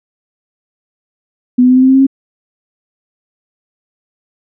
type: tone with pitch steps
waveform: sine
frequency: 248.7 / 251.7 / 254.8 / 257.9 / 261.1 / 264.3 / 267.5 / 270.7 Hz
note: B3 / B3 / C4 / C4 / C4 / C4 / C4 / C#4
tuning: +12 / +33 / -46 / -25 / -3 / +18 / +38 / -41 cents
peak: -4 dBFS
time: 1.58-2.068 s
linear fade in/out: 10 ms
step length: 61 ms
effects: none